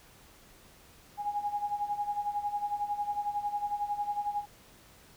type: tone with tremolo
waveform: sine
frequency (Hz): 824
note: G#5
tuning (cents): -14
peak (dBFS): -27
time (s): 1.17-4.46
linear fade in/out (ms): 50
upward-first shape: sine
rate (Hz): 11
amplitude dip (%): 75
effects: pink hiss -57 dBFS RMS until 5.16 s